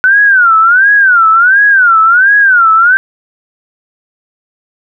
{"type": "tone with vibrato", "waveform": "sine", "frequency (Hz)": 1475, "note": "F#6", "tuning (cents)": -6, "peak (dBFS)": -3, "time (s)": [0.04, 2.97], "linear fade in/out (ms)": 0, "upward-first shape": "sine", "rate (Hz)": 1.4, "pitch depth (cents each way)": 210, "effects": []}